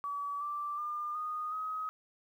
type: tone with pitch steps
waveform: sine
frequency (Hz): 1143 / 1172.4 / 1202.6 / 1233.6 / 1265.3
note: D6 / D6 / D6 / D#6 / D#6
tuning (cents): -47 / -3 / +41 / -15 / +29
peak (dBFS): -34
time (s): 0.04-1.89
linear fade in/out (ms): 0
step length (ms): 370
effects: 11-bit